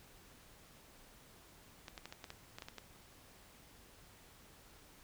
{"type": "clicks", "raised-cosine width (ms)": 0.2, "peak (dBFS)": -29, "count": 10, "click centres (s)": [1.882, 1.978, 2.056, 2.125, 2.242, 2.304, 2.585, 2.622, 2.685, 2.783], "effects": ["pink hiss -61 dBFS RMS until 5.03 s"]}